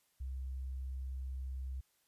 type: tone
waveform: sine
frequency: 65.41 Hz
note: C2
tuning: in tune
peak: -38 dBFS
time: 0.2-1.81 s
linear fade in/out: 10 ms
effects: white hiss -75 dBFS RMS until 2.07 s + resampled to 32000 Hz